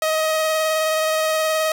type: tone with vibrato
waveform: sawtooth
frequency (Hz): 630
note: D#5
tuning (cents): +21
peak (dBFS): -14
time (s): 0.02-1.72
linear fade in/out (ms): 2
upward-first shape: sine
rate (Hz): 19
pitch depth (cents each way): 15
effects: none